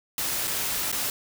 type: noise with dropouts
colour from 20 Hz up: white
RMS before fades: -28 dBFS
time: 0.18-1.1 s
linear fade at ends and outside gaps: 1 ms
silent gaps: 0.473-0.477 / 0.917-0.926 s
effects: none